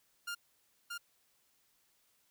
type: tone with echo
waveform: sawtooth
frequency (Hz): 1404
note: F6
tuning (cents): +9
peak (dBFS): -34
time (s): 0.27-0.35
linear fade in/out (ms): 10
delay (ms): 630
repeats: 1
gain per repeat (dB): -2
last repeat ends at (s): 0.98
effects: white hiss -73 dBFS RMS until 2.3 s